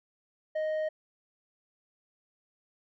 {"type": "tone with low-pass filter", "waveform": "square", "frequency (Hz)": 622.3, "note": "D#5", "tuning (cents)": 0, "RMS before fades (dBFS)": -31, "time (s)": [0.55, 0.89], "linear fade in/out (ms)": 10, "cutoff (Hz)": 1300, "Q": 0.99, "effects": []}